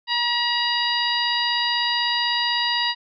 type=harmonic tone; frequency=956 Hz; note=A#5; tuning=43 cents sharp; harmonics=1 / 2 / 3 / 4 / 5; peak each=-26 / -26 / -26 / -26 / -26 dBFS; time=0.07-2.95 s; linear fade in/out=50 ms; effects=none